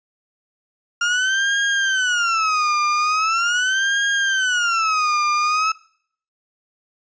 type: tone with vibrato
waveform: 35% pulse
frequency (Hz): 1396.9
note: F6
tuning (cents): 0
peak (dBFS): -15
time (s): 1.01-5.72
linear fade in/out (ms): 5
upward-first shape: sine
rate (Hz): 0.41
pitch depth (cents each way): 260
effects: noise-tail reverb RT60 0.6 s tail -22 dB re dry + resampled to 16000 Hz